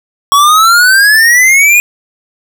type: exponential sweep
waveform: square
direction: up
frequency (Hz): 1111 to 2478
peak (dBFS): -4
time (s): 0.32-1.8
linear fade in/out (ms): 0
effects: none